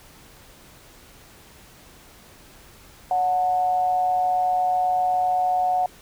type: tone with amplitude modulation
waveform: sine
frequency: 732 Hz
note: F#5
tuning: 19 cents flat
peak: -16 dBFS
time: 3.11-5.86 s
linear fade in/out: 2 ms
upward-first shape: sine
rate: 161 Hz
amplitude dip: 50%
effects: pink hiss -49 dBFS RMS until 6.01 s